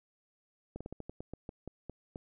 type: slowing click train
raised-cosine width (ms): 2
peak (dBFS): -28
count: 12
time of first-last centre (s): 0.76-2.159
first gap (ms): 46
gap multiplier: 1.19
effects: none